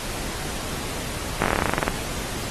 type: slowing click train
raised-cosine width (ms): 0.5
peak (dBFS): -5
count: 15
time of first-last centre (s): 1.42-1.88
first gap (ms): 19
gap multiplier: 1.08
effects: pink hiss -31 dBFS RMS until 2.5 s + AAC 32 kbps